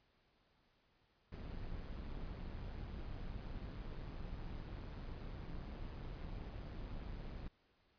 brown noise with amplitude modulation, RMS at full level -44 dBFS, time 1.32-7.48 s, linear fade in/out 5 ms, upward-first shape sine, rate 147 Hz, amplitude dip 50%, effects pink hiss -75 dBFS RMS until 7.98 s + resampled to 11025 Hz

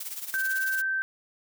blue noise with tremolo, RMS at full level -34 dBFS, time 0-0.82 s, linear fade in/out 5 ms, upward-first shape sine, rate 18 Hz, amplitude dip 70%
sine tone, 1554 Hz, G6, 16 cents flat, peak -25 dBFS, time 0.34-1.02 s, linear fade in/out 0 ms
effects none

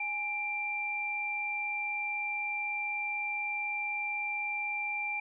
sine tone pair together, 830.6 / 2362 Hz, G#5 / D7, 0 / +9 cents, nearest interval octave + tritone, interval 1809 cents, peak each -39 / -32 dBFS, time 0-5.2 s, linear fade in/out 5 ms, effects none

